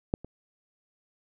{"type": "clicks", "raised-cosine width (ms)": 2, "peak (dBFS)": [-12, -28], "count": 2, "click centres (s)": [0.139, 0.246], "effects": []}